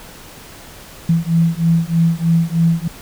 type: beating tone pair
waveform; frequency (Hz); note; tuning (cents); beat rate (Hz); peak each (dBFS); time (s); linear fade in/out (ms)
sine; 164.7 / 167.9; E3 / E3; -1 / +32; 3.2; -15; 1.09-2.88; 5
effects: pink hiss -38 dBFS RMS until 3.01 s